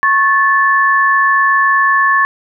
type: tone pair together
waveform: sine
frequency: 1098 / 1743 Hz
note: C#6 / A6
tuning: -17 / -17 cents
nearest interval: minor sixth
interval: 800 cents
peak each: -11 dBFS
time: 0.03-2.25 s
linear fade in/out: 0 ms
effects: none